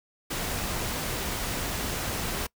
pink noise, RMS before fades -31 dBFS, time 0.3-2.47 s, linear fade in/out 10 ms, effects noise-tail reverb RT60 0.1 s tail -24 dB re dry

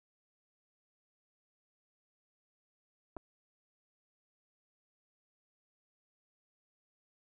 clicks, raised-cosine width 1 ms, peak -30 dBFS, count 2, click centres 3.166 / 3.169 s, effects none

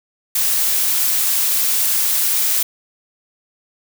blue noise, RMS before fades -17 dBFS, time 0.35-2.63 s, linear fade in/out 5 ms, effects none

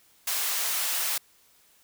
white high-pass noise, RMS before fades -28 dBFS, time 0.27-1.18 s, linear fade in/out 5 ms, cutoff 720 Hz, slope 12 dB/octave, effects white hiss -61 dBFS RMS until 1.83 s

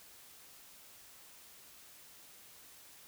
silence, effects white hiss -57 dBFS RMS until 3.07 s

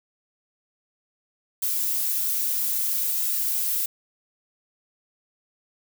violet noise with flanger, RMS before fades -25 dBFS, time 1.62-3.86 s, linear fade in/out 5 ms, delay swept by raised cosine 1.7 to 5.4 ms, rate 0.62 Hz, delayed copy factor -0.5, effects none

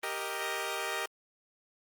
10% pulse chord, Eb major, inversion first, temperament equal, 392 / 466.2 / 622.3 Hz, G4 / Bb4 / Eb5, 0 / 0 / 0 cents, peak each -29 dBFS, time 0.03-1.06 s, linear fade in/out 5 ms, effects Opus 32 kbps

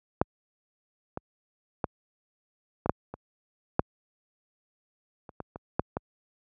clicks, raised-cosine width 1 ms, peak -7 / -19 / -12 / -15 / -7 / -23 / -6 / -29 / -21 / -24 / -9 / -15 dBFS, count 12, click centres 0.215 / 1.174 / 1.842 / 2.86 / 2.895 / 3.14 / 3.794 / 5.292 / 5.403 / 5.559 / 5.795 / 5.969 s, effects high-pass 60 Hz 12 dB/octave

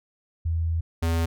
sine / square tone pair in turn, 82.41 / 82.89 Hz, E2 / E2, 0 / +10 cents, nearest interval unison, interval 10 cents, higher second, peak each -22 dBFS, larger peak neither, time 0.45-0.81 / 1.02-1.26 s, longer first, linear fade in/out 10 ms, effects none

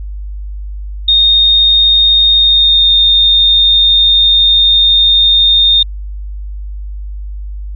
sine tone with pitch glide, 3692 to 3656 Hz, A#7 to A#7, -17 to -34 cents, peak -5 dBFS, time 1.08-5.83 s, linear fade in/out 5 ms, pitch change -17 cents, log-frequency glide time 2.37-2.93 s, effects added 50 Hz sine -20 dBFS peak until 7.75 s

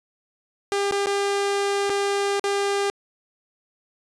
sawtooth tone with dropouts, 400.5 Hz, G4, 37 cents sharp, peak -17 dBFS, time 0.72-2.9 s, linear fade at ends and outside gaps 0 ms, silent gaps 0.911-0.923 / 1.06-1.069 / 1.895-1.9 / 2.396-2.441 s, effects resampled to 22050 Hz

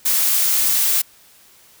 blue noise, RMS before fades -17 dBFS, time 0.05-1.02 s, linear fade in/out 10 ms, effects white hiss -50 dBFS RMS until 1.8 s

